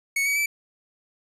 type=tone with pitch steps; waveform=45% pulse; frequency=2217 / 2266 / 2316 Hz; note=C#7 / C#7 / D7; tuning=0 / +37 / -25 cents; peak=-21 dBFS; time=0.16-0.46 s; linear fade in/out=5 ms; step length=100 ms; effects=resampled to 32000 Hz